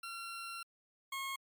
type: tone pair in turn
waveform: 20% pulse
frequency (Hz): 1367 / 1085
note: F6 / C#6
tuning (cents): -37 / -37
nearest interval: major third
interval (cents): 400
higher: first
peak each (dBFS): -37 / -33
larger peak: second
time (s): 0.03-0.63 / 1.12-1.36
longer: first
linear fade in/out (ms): 5
effects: MP3 96 kbps